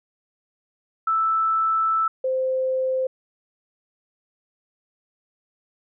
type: tone pair in turn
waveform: sine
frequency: 1318.5 / 520.1 Hz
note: E6 / C5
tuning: 0 / -10 cents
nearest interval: octave + major third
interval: 1610 cents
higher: first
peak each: -18 / -20 dBFS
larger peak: first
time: 1.07-2.08 / 2.24-3.07 s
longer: first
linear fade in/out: 5 ms
effects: none